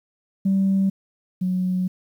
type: tone pair in turn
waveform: sine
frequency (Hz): 193.6 / 183.58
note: G3 / F#3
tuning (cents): -21 / -13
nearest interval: minor second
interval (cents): 92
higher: first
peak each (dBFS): -15 / -19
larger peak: first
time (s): 0.45-0.9 / 1.41-1.88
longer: second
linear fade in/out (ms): 10
effects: tanh soft clip ceiling -13 dBFS + 9-bit

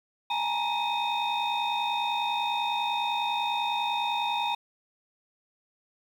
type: tone cluster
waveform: sine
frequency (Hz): 826 / 896 / 946 / 2519 / 3666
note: G#5 / A5 / A#5 / D#7 / A#7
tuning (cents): -10 / +31 / +25 / +21 / -30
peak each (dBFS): -30 / -33 / -29 / -34 / -32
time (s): 0.3-4.55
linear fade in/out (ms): 5
effects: tanh soft clip ceiling -20 dBFS + 9-bit

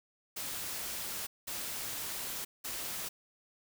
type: noise bursts at uneven times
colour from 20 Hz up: white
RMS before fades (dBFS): -39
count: 3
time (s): 0.36-1.27 / 1.47-2.45 / 2.64-3.09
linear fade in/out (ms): 10
effects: none

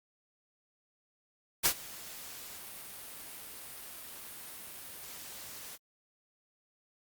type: noise with ADSR envelope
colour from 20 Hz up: white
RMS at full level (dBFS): -24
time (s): 1.63-5.78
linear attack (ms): 27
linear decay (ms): 76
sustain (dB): -22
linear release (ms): 41
effects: Opus 48 kbps

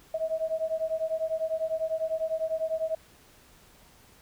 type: beating tone pair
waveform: sine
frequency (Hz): 637 / 647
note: D#5 / E5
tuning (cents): +41 / -32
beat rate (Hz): 10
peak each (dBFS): -30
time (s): 0.14-2.95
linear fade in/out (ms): 5
effects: pink hiss -57 dBFS RMS until 4.21 s

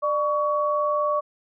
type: tone pair together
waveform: sine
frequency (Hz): 596 / 1125.1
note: D5 / C#6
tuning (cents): +25 / +25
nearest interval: major seventh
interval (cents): 1100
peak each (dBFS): -23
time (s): 0.02-1.21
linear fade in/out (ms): 20
effects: none

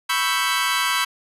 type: chord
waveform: 20% pulse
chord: C# half-diminished seventh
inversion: third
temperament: equal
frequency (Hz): 987.8 / 1108.7 / 1318.5 / 1568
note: B5 / C#6 / E6 / G6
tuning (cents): 0 / 0 / 0 / 0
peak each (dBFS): -20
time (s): 0.09-1.05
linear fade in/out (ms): 10
effects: resampled to 32000 Hz

